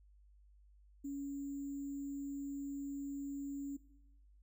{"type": "tone with sample-and-hold", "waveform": "sine", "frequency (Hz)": 280, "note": "C#4", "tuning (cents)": 18, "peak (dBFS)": -39, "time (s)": [1.04, 3.77], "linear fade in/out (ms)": 10, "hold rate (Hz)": 7350, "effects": ["noise-tail reverb RT60 0.9 s tail -18 dB re dry", "added 50 Hz sine -61 dBFS peak until 4.42 s"]}